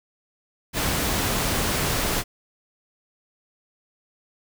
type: noise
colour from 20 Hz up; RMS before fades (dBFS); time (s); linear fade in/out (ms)
pink; -24; 0.73-2.24; 50
effects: none